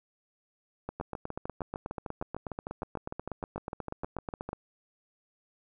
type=two click trains; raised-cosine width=1 ms; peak=-22 / -21 dBFS; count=24 / 31; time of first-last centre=1-4.49 / 0.89-4.531 s; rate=6.59 / 8.24 Hz; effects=none